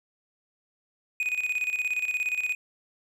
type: tone with tremolo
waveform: triangle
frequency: 2489 Hz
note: D#7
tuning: in tune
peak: -22 dBFS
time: 1.2-2.55 s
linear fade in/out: 2 ms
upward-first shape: square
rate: 17 Hz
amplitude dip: 65%
effects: none